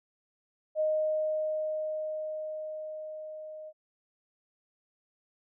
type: tone with level ramp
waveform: sine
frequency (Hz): 620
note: D#5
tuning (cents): -6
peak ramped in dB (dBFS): -24 to -41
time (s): 0.75-3.73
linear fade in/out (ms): 50
effects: none